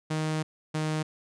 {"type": "tone pair in turn", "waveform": "sawtooth", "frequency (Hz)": [156.1, 155.34], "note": ["D#3", "D#3"], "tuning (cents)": [6, -2], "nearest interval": "unison", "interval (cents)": 8, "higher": "first", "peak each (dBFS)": -23, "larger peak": "neither", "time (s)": [[0.1, 0.43], [0.74, 1.03]], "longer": "first", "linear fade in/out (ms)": 10, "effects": ["resampled to 22050 Hz"]}